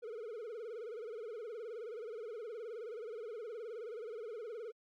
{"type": "tone with vibrato", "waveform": "triangle", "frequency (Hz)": 450.9, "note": "A4", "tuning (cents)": 42, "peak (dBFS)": -40, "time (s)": [0.02, 4.72], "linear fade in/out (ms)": 20, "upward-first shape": "sine", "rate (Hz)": 19, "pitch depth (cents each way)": 140, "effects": ["AAC 64 kbps"]}